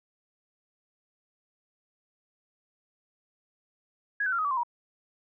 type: tone with pitch steps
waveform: sine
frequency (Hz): 1661.2 / 1514.6 / 1380.9 / 1259 / 1147.8 / 1046.5 / 954.1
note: G#6 / F#6 / F6 / D#6 / D6 / C6 / A#5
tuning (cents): 0 / +40 / -20 / +20 / -40 / 0 / +40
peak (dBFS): -25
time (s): 4.2-4.634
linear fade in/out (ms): 5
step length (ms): 62
effects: none